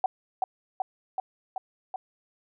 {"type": "tone with echo", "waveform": "sine", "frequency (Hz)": 755, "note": "F#5", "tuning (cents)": 35, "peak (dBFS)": -20, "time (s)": [0.04, 0.06], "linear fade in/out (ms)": 2, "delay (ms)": 380, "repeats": 5, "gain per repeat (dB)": -2, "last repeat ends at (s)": 1.96, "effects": []}